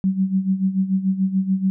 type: tone with tremolo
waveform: sine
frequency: 190.6 Hz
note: G3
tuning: 48 cents flat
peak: -14 dBFS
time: 0.04-1.7 s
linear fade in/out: 0 ms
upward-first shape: sine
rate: 6.9 Hz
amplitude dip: 75%
effects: none